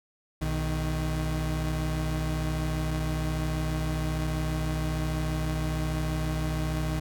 35% pulse tone pair together, 61.2 / 156.14 Hz, B1 / D#3, -15 / +6 cents, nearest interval octave + major third, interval 1621 cents, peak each -28 dBFS, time 0.41-7 s, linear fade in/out 10 ms, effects none

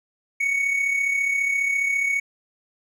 triangle tone with amplitude modulation, 2227 Hz, C#7, 7 cents sharp, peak -16 dBFS, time 0.4-2.2 s, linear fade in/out 10 ms, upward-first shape sine, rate 34.7 Hz, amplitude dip 50%, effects none

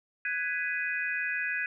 sine chord, G# minor seventh, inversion third, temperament just, 1495.1 / 1661.2 / 1993.5 / 2492 Hz, F#6 / G#6 / B6 / D#7, +18 / 0 / +16 / +2 cents, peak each -36 / -32 / -37 / -34 dBFS, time 0.25-1.66 s, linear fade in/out 2 ms, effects none

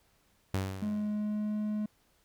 sawtooth tone with exponential decay, 95.7 Hz, G2, 41 cents flat, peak -24 dBFS, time 0.54-1.33 s, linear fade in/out 0 ms, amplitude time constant 170 ms
triangle tone with pitch glide, 210 to 211.7 Hz, G#3 to G#3, +19 to +33 cents, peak -28 dBFS, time 0.82-1.86 s, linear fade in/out 5 ms, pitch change +14 cents, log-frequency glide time 1.12-1.59 s
effects pink hiss -69 dBFS RMS until 2.24 s

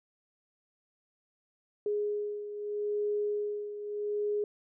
sine beating tone pair, 415.3 / 416.09 Hz, G#4 / G#4, 0 / +3 cents, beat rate 0.79 Hz, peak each -31 / -37 dBFS, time 1.86-4.44 s, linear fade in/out 2 ms, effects none

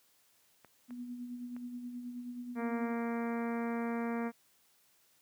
clicks, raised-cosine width 0.5 ms, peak -39 dBFS, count 3, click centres 0.647 / 0.907 / 1.565 s
sine tone with tremolo, 244.2 Hz, B3, 19 cents flat, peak -38 dBFS, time 0.88-2.94 s, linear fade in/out 50 ms, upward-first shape sine, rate 9.4 Hz, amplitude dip 45%
harmonic tone, 233.1 Hz, A#3, in tune, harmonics 1 / 2 / 3 / 4 / 5 / 6 / 7 / 8 / 9 / 10, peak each -34 / -40 / -44 / -46 / -48 / -50 / -51 / -52 / -53 / -54 dBFS, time 2.55-4.32 s, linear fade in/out 50 ms
effects white hiss -69 dBFS RMS until 5.21 s + high-pass 80 Hz 12 dB/octave

